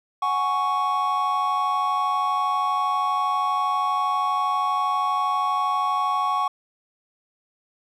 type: chord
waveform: triangle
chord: F# suspended second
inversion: none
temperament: just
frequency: 740 / 832.5 / 1110 Hz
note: F#5 / G#5 / C#6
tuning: 0 / +4 / +2 cents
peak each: -26 / -26 / -20 dBFS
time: 0.22-6.48 s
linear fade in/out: 5 ms
effects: none